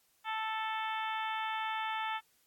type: harmonic tone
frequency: 440 Hz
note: A4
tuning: in tune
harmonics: 2 / 3 / 4 / 5 / 6 / 7 / 8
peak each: -36 / -40 / -42 / -44 / -46 / -47 / -48 dBFS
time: 0.24-2.21 s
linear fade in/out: 50 ms
effects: white hiss -71 dBFS RMS until 2.46 s + AAC 64 kbps